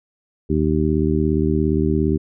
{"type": "harmonic tone", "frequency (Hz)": 77.3, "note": "D#2", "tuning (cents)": -11, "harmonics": [1, 2, 3, 4, 5], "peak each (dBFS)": [-22, -22, -22, -22, -22], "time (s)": [0.49, 2.18], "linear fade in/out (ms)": 20, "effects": []}